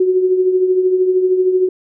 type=tone with tremolo; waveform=sine; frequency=370 Hz; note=F#4; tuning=in tune; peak=-8 dBFS; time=0-1.69 s; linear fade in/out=5 ms; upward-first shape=triangle; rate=13 Hz; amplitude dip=60%; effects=none